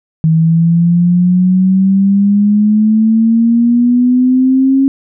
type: exponential sweep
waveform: sine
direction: up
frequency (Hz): 159.2 to 272.7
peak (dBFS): -6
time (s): 0.24-4.88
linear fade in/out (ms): 0
effects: none